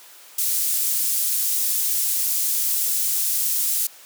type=high-pass noise; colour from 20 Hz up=pink; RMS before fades=-22 dBFS; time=0.38-3.87 s; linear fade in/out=5 ms; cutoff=9400 Hz; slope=12 dB/octave; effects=white hiss -46 dBFS RMS until 4.05 s + high-pass 400 Hz 12 dB/octave